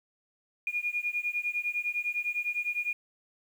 sine beating tone pair, 2430 / 2439.9 Hz, D#7 / D#7, -42 / -35 cents, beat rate 9.9 Hz, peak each -32 / -32 dBFS, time 0.67-2.93 s, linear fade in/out 2 ms, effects 9-bit

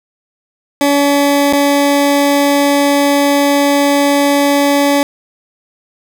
20% pulse tone with dropouts, 284.2 Hz, C#4, 43 cents sharp, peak -4 dBFS, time 0.81-5.03 s, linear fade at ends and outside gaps 1 ms, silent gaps 1.526-1.532 s, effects none

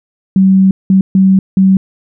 sine tone bursts at uneven times, 191 Hz, G3, 45 cents flat, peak -4 dBFS, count 4, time 0.36-0.71 / 0.9-1.01 / 1.15-1.39 / 1.57-1.77 s, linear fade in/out 2 ms, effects none

